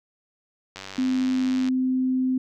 click train, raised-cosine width 0.2 ms, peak -19 dBFS, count 90, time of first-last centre 0.76-1.686 s, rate 96.1 Hz
sine tone, 257.8 Hz, C4, 26 cents flat, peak -20 dBFS, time 0.98-2.38 s, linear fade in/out 5 ms
effects none

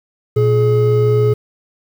triangle tone pair together, 118.52 / 422.7 Hz, A#2 / G#4, +29 / +31 cents, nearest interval octave + minor seventh, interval 2202 cents, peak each -11 dBFS, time 0.36-1.34 s, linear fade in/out 10 ms, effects 7-bit

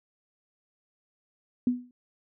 sine tone with exponential decay, 246.9 Hz, B3, in tune, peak -18 dBFS, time 1.67-1.91 s, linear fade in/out 2 ms, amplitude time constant 51 ms, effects none

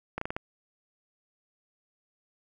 slowing click train, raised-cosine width 0.5 ms, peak -17 dBFS, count 5, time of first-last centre 0.18-0.365 s, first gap 34 ms, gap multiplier 1.21, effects 9-bit

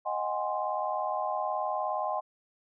sine chord, Ab dominant seventh, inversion second, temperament equal with one note detuned, 622.3 / 740 / 819.2 / 1046.5 Hz, Eb5 / Gb5 / Ab5 / C6, 0 / 0 / -24 / 0 cents, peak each -34 dBFS, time 0.05-2.21 s, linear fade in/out 20 ms, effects none

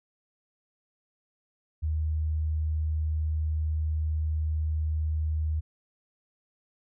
sine tone, 77.78 Hz, D#2, in tune, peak -25 dBFS, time 1.82-5.61 s, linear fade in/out 20 ms, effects none

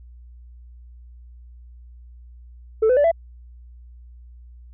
sine tone with pitch steps, 440 / 505.4 / 580.6 / 666.9 Hz, A4 / B4 / D5 / E5, 0 / +40 / -20 / +20 cents, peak -11 dBFS, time 2.82-3.116 s, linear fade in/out 10 ms, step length 74 ms, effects tanh soft clip ceiling -12 dBFS + added 60 Hz sine -41 dBFS peak until 4.73 s

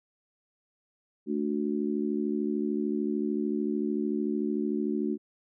harmonic tone, 73.42 Hz, D2, in tune, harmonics 3 / 4 / 5, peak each -30 / -31 / -32 dBFS, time 1.26-5.18 s, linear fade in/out 50 ms, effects none

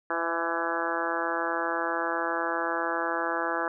harmonic tone with a mistuned harmonic, 167.7 Hz, E3, 30 cents sharp, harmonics 2 / 3 / 4 / 5 / 6 / 7 / 8 / 9 / 10, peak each -35 / -35 / -35 / -35 / -35 / -35 / -35 / -35 / -35 dBFS, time 0.1-3.68 s, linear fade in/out 2 ms, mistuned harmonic 4, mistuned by -18 cents, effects none

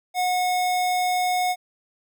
square tone, 728 Hz, F#5, 28 cents flat, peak -21 dBFS, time 0.14-1.56 s, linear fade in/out 50 ms, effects none

